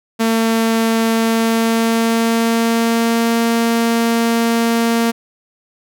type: tone with pitch glide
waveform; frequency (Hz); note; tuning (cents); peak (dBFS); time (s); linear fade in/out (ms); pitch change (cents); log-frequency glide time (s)
sawtooth; 226 to 231; A3 to A#3; +47 to -16; -9; 0.19-5.12; 20; +37; 1.1-3.38
effects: none